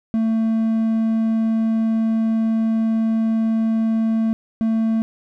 triangle tone pair in turn, 223.5 / 223.5 Hz, A3 / A3, +27 / +27 cents, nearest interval unison, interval 0 cents, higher neither, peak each -14 / -14 dBFS, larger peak neither, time 0.14-4.33 / 4.61-5.02 s, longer first, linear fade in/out 0 ms, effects none

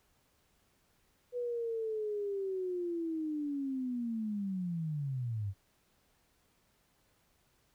sine linear sweep, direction down, 493.9 to 94 Hz, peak -33 dBFS, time 1.32-5.54 s, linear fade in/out 50 ms, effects pink hiss -72 dBFS RMS until 7.74 s

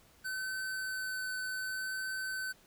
square tone with vibrato, 1522 Hz, F#6, 48 cents sharp, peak -36 dBFS, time 0.24-2.53 s, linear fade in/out 20 ms, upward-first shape triangle, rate 0.66 Hz, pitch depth 11 cents each way, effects pink hiss -63 dBFS RMS until 2.66 s

